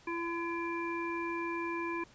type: harmonic tone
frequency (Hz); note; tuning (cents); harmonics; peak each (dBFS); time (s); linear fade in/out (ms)
338.5; E4; +46; 1 / 3 / 5 / 7; -36 / -38 / -45 / -41; 0.07-2.04; 5
effects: pink hiss -60 dBFS RMS until 2.14 s + resampled to 16000 Hz